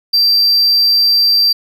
triangle tone, 4699 Hz, D8, in tune, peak -7 dBFS, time 0.13-1.53 s, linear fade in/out 10 ms, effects none

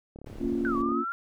click train, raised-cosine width 2 ms, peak -30 dBFS, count 28, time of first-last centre 0.16-0.918 s, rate 35.6 Hz
brown noise, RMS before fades -42 dBFS, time 0.26-0.82 s, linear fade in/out 2 ms
sine chord, Bb minor, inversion none, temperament just, 233.1 / 279.7 / 349.6 Hz, Bb3 / Db4 / F4, 0 / +16 / +2 cents, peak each -30 dBFS, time 0.39-1.05 s, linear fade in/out 50 ms
sine exponential two-way sweep, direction down then up, 1568 to 1120 to 1402 Hz, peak -29 dBFS, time 0.65-1.12 s, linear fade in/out 0 ms, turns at 0.77 s
effects none

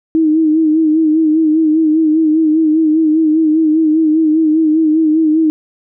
sine tone with vibrato, 314.4 Hz, D#4, 18 cents sharp, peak -8 dBFS, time 0.15-5.5 s, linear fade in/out 0 ms, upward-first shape sine, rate 5 Hz, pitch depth 53 cents each way, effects none

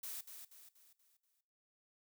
blue noise with echo, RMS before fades -45 dBFS, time 0.03-0.21 s, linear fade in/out 5 ms, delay 240 ms, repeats 5, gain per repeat -7 dB, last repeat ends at 1.41 s, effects noise-tail reverb RT60 0.5 s tail -17 dB re dry

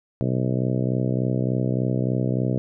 harmonic tone, 63.4 Hz, B1, 46 cents sharp, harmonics 2 / 3 / 4 / 5 / 6 / 7 / 8 / 9 / 10, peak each -23 / -27 / -29 / -31 / -33 / -34 / -35 / -36 / -37 dBFS, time 0.21-2.58 s, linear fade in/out 0 ms, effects none

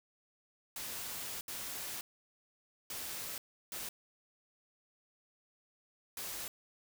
white noise bursts at uneven times, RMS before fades -42 dBFS, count 5, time 0.76-1.41 / 1.48-2.01 / 2.9-3.38 / 3.72-3.89 / 6.17-6.48 s, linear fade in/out 2 ms, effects none

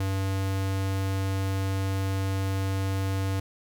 square tone, 96.5 Hz, G2, 27 cents flat, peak -26 dBFS, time 0-3.4 s, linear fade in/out 5 ms, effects none

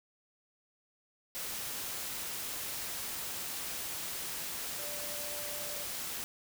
sine tone in noise, 587.3 Hz, D5, in tune, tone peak -46 dBFS, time 4.79-5.83 s, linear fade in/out 0 ms, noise white, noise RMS -39 dBFS, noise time 1.35-6.24 s, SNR -10 dB, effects none

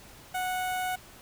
sawtooth tone with notch filter, 737 Hz, F#5, 7 cents flat, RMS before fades -31 dBFS, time 0.34-0.96 s, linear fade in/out 10 ms, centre 4900 Hz, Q 1.3, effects pink hiss -51 dBFS RMS until 1.21 s

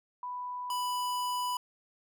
sine / square tone pair in turn, 990 / 990 Hz, B5 / B5, +4 / +4 cents, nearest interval unison, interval 0 cents, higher neither, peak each -35 / -31 dBFS, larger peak second, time 0.23-0.7 / 0.7-1.57 s, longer second, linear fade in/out 2 ms, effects none

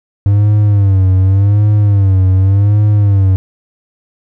triangle tone with vibrato, 99.2 Hz, G2, 21 cents sharp, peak -4 dBFS, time 0.26-3.36 s, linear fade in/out 0 ms, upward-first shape sine, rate 0.87 Hz, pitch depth 100 cents each way, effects none

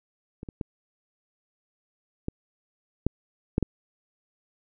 clicks, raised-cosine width 3 ms, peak -25 / -24 / -17 / -16 / -9 / -8 / -10 dBFS, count 7, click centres 0.431 / 0.488 / 0.612 / 2.284 / 3.066 / 3.581 / 3.627 s, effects none

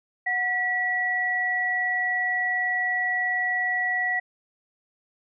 sine tone pair together, 735 / 1941.4 Hz, F#5 / B6, -12 / -30 cents, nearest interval octave + perfect fourth, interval 1682 cents, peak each -30 / -23 dBFS, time 0.26-4.2 s, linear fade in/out 10 ms, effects none

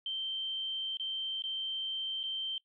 sine tone with dropouts, 3126 Hz, G7, 6 cents flat, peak -33 dBFS, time 0.06-2.58 s, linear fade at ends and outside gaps 2 ms, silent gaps 0.971-0.997 / 1.422-1.438 / 2.232-2.237 s, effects noise-tail reverb RT60 0.1 s tail -21 dB re dry

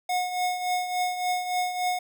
square tone with tremolo, 726 Hz, F#5, 33 cents flat, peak -23 dBFS, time 0.09-1.99 s, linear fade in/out 5 ms, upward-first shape triangle, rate 3.5 Hz, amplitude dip 65%, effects none

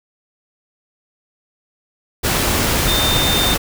sine tone in noise, 3618 Hz, A7, 48 cents sharp, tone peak -18 dBFS, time 2.87-3.55 s, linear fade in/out 20 ms, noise pink, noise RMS -17 dBFS, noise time 2.23-3.58 s, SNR -4 dB, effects none

